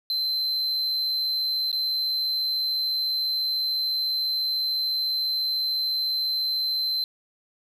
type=tone with dropouts; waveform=triangle; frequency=4087 Hz; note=C8; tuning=41 cents flat; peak=-22 dBFS; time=0.1-7.04 s; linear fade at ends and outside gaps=1 ms; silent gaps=1.716-1.728 s; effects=none